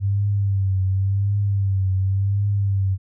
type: tone with vibrato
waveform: sine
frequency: 98 Hz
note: G2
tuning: in tune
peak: -17 dBFS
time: 0-2.98 s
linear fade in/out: 50 ms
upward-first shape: triangle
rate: 0.91 Hz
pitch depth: 70 cents each way
effects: none